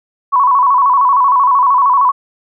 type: tone with vibrato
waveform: sine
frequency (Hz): 1053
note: C6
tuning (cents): +11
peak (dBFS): -7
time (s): 0.32-2.12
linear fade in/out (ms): 20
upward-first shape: square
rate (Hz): 13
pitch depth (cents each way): 95
effects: none